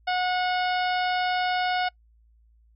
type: harmonic tone with a mistuned harmonic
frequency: 729 Hz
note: F#5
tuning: 26 cents flat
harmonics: 1 / 2 / 3 / 4 / 5 / 6 / 7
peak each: -24 / -30 / -34 / -36 / -38 / -40 / -41 dBFS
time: 0.07-1.89 s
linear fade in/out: 10 ms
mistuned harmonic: 6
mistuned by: +21 cents
effects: noise-tail reverb RT60 0.1 s tail -25 dB re dry + added 56 Hz sine -56 dBFS peak until 2.75 s